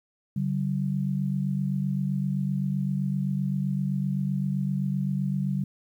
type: tone pair together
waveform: sine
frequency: 142.6 / 190.35 Hz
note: C#3 / F#3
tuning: +49 / +49 cents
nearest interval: perfect fourth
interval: 500 cents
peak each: -27 dBFS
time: 0.36-5.64 s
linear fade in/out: 5 ms
effects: 10-bit